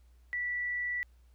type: tone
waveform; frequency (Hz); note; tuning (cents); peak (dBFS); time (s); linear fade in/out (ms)
sine; 1959; B6; -15; -31; 0.33-1.03; 0
effects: added 60 Hz sine -57 dBFS peak until 1.34 s + pink hiss -74 dBFS RMS until 1.34 s